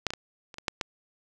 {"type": "clicks", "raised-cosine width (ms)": 0.2, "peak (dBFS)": [-8, -15, -17, -27, -21, -9, -11], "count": 7, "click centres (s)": [0.067, 0.105, 0.136, 0.542, 0.584, 0.682, 0.812], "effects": []}